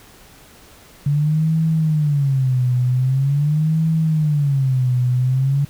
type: tone with vibrato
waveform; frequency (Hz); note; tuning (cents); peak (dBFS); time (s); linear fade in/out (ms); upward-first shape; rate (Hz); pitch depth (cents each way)
sine; 141.7; C#3; +38; -14; 1.06-5.65; 5; sine; 0.44; 220
effects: pink hiss -46 dBFS RMS until 5.69 s